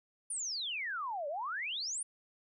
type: exponential two-way sweep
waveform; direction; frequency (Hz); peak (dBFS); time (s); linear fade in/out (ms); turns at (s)
sine; down then up; 9800 to 554.4 to 9800; -35; 0.3-2.03; 5; 1.28
effects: none